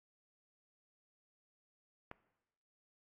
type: click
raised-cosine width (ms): 0.5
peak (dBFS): -30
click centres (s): 2.114
effects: noise-tail reverb RT60 1.0 s tail -18 dB re dry + AAC 64 kbps